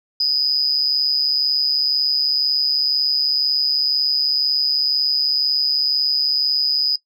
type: tone with amplitude modulation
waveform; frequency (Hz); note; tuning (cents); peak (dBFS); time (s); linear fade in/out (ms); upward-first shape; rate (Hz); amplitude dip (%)
sine; 4978; D#8; 0; -11; 0.2-6.96; 5; sine; 142; 70
effects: noise-tail reverb RT60 0.1 s tail -21 dB re dry + tanh soft clip ceiling -9 dBFS